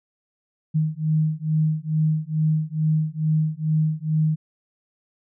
sine beating tone pair, 154.8 / 157.1 Hz, D#3 / D#3, -9 / +17 cents, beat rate 2.3 Hz, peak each -22 dBFS, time 0.74-4.36 s, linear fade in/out 20 ms, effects none

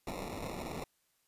violet noise with sample-and-hold, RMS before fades -41 dBFS, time 0.07-0.84 s, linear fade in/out 2 ms, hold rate 1575 Hz, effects white hiss -75 dBFS RMS until 1.27 s + resampled to 32000 Hz

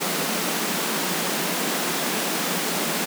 pink high-pass noise, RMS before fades -25 dBFS, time 0-3.06 s, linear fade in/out 20 ms, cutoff 160 Hz, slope 96 dB/octave, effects none

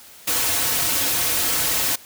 white noise with comb filter, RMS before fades -21 dBFS, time 0.27-1.96 s, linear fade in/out 10 ms, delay 5 ms, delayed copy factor -0.6, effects white hiss -45 dBFS RMS until 2.05 s

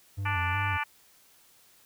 triangle tone with vibrato, 94.1 Hz, F#2, 30 cents sharp, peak -28 dBFS, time 0.17-0.78 s, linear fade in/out 20 ms, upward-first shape square, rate 2.7 Hz, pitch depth 83 cents each way
harmonic tone, 293.7 Hz, D4, in tune, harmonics 3 / 4 / 5 / 6 / 7 / 8 / 9 / 10, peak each -33 / -35 / -36 / -35 / -42 / -34 / -43 / -45 dBFS, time 0.25-0.84 s, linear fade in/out 10 ms
effects white hiss -60 dBFS RMS until 1.85 s

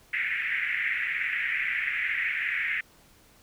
pink band-pass noise, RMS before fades -29 dBFS, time 0.13-2.81 s, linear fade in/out 5 ms, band 1800 to 2300 Hz, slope 48 dB/octave, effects pink hiss -58 dBFS RMS until 3.42 s

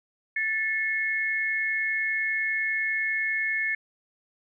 sine tone pair together, 1760 / 2175 Hz, A6 / C#7, 0 / -33 cents, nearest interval major third, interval 367 cents, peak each -27 dBFS, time 0.36-3.75 s, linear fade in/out 5 ms, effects none

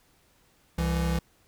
square tone pair together, 66.35 / 167.2 Hz, C2 / E3, +25 / +25 cents, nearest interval octave + major third, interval 1600 cents, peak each -28 dBFS, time 0.78-1.19 s, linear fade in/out 5 ms, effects pink hiss -64 dBFS RMS until 1.47 s

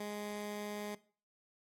15% pulse tone, 207.7 Hz, G#3, in tune, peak -33 dBFS, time 0-0.95 s, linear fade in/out 5 ms, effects noise-tail reverb RT60 0.4 s tail -18 dB re dry + MP3 64 kbps

